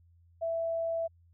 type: tone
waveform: sine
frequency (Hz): 662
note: E5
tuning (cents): +7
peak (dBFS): -29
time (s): 0.41-1.08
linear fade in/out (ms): 20
effects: added 85 Hz sine -59 dBFS peak until 1.33 s